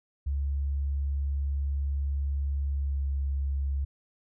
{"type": "tone with pitch glide", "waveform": "sine", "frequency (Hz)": [70, 69], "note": ["C#2", "C#2"], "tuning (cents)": [18, -7], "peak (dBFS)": -26, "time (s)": [0.26, 3.85], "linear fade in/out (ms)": 10, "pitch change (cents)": -25, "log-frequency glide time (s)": [2.69, 3.07], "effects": []}